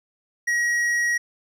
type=tone with tanh clipping; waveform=triangle; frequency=1902 Hz; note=A#6; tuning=34 cents sharp; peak=-21 dBFS; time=0.47-1.18 s; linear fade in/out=10 ms; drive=13 dB; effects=none